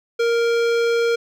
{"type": "tone with hard clipping", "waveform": "sine", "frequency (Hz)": 466.5, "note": "A#4", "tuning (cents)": 1, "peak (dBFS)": -18, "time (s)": [0.19, 1.16], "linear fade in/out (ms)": 10, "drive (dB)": 17, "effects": []}